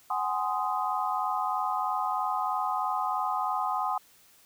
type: chord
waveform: sine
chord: Ab dominant seventh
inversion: third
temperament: just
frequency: 747.5 / 830.6 / 1038.3 / 1245.9 Hz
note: Gb5 / Ab5 / C6 / Eb6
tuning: +17 / 0 / -14 / +2 cents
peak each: -32 dBFS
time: 0.1-3.98 s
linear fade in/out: 5 ms
effects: white hiss -59 dBFS RMS until 4.45 s